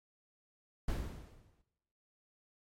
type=noise with exponential decay; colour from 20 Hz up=brown; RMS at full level=-33 dBFS; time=0.88-1.62 s; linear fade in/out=5 ms; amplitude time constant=160 ms; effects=noise-tail reverb RT60 1.0 s tail -17 dB re dry + MP3 64 kbps